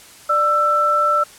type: tone pair together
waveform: sine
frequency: 592.9 / 1331 Hz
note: D5 / E6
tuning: +16 / +16 cents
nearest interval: octave + major second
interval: 1400 cents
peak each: -21 / -14 dBFS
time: 0.29-1.24 s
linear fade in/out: 10 ms
effects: white hiss -43 dBFS RMS until 1.38 s + low-pass 11000 Hz 12 dB/octave